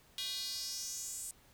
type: tone with high-pass filter sweep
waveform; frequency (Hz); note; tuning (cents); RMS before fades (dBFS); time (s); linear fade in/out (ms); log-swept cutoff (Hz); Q
square; 222.1; A3; +16; -41; 0.18-1.31; 2; 3500 to 8400; 4.1
effects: pink hiss -64 dBFS RMS until 1.53 s